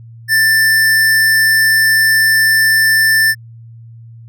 square tone, 1774 Hz, A6, 14 cents sharp, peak -9 dBFS, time 0.28-3.35 s, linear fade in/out 50 ms, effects added 115 Hz sine -33 dBFS peak until 4.28 s

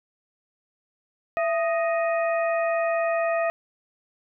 harmonic tone with a mistuned harmonic, 623 Hz, D#5, 2 cents sharp, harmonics 1 / 2 / 3 / 4, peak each -22 / -31 / -32 / -35 dBFS, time 1.37-3.5 s, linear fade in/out 0 ms, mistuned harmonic 1, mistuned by +120 cents, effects none

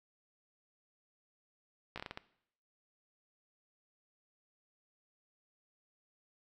slowing click train, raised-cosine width 0.3 ms, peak -25 dBFS, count 7, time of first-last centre 1.96-2.174 s, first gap 16 ms, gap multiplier 1.32, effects noise-tail reverb RT60 0.7 s tail -18 dB re dry

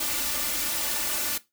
white noise with comb filter, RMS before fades -28 dBFS, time 0-1.38 s, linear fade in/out 5 ms, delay 3.4 ms, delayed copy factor +1, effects noise-tail reverb RT60 0.2 s tail -17 dB re dry

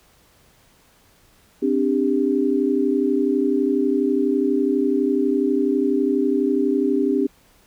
sine chord, C suspended second, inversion none, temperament equal with one note detuned, 261.6 / 293.7 / 396.6 Hz, C4 / D4 / G4, 0 / 0 / +20 cents, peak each -21 dBFS, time 1.62-7.27 s, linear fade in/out 10 ms, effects pink hiss -56 dBFS RMS until 7.66 s

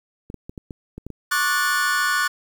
clicks, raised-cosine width 3 ms, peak -21 dBFS, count 8, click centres 0.301 / 0.343 / 0.495 / 0.578 / 0.708 / 0.98 / 1.066 / 1.103 s
45% pulse chord, D major seventh, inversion third, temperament just, 1101.2 / 1174.7 / 1468.3 / 1762 Hz, C#6 / D6 / F#6 / A6, -12 / 0 / -14 / +2 cents, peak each -27 / -26 / -21 / -26 dBFS, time 1.31-2.28 s, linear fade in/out 10 ms
effects 9-bit

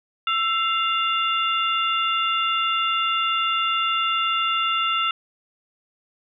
harmonic tone with a mistuned harmonic, 698.5 Hz, F5, in tune, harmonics 2 / 3 / 4 / 5, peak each -22 / -33 / -24 / -29 dBFS, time 0.27-5.11 s, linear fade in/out 2 ms, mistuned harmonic 2, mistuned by -81 cents, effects none

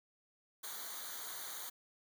white noise with comb filter, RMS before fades -45 dBFS, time 0.63-1.7 s, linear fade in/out 10 ms, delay 0.38 ms, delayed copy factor -0.85, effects none

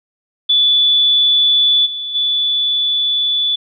sine tone with level steps, 3462 Hz, A7, 29 cents flat, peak -9 / -21 / -13 dBFS, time 0.49-3.56 s, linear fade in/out 10 ms, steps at 1.85 / 2.14 s, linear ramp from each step 20 ms, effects none

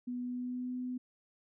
sine tone with pitch glide, 246.6 to 251.1 Hz, B3 to B3, -2 to +29 cents, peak -35 dBFS, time 0.07-0.98 s, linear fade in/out 10 ms, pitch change +31 cents, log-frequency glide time 0.21-0.76 s, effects none

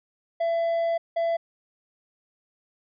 triangle tone bursts at uneven times, 670 Hz, E5, 28 cents sharp, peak -20 dBFS, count 2, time 0.4-0.98 / 1.16-1.37 s, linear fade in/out 10 ms, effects resampled to 11025 Hz

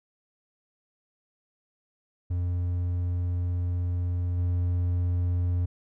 triangle tone with level steps, 88.4 Hz, F2, 22 cents sharp, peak -23 / -21 dBFS, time 2.3-5.66 s, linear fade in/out 10 ms, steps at 4.37 s, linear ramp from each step 20 ms, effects none

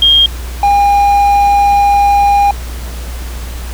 sine / triangle tone pair in turn, 3224 / 808.8 Hz, G7 / G#5, +48 / -46 cents, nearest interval 2 octaves, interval 2394 cents, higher first, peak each -4 dBFS, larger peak neither, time 0.02-0.26 / 0.63-2.51 s, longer second, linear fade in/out 2 ms, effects added 60 Hz sine -20 dBFS peak until 3.73 s + pink hiss -30 dBFS RMS until 3.73 s

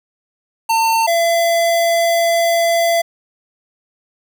square tone pair in turn, 902 / 675.7 Hz, A5 / E5, +43 / +43 cents, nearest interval perfect fourth, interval 500 cents, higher first, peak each -13 dBFS, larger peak neither, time 0.69-1.07 / 1.07-3.02 s, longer second, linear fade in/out 10 ms, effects 8-bit

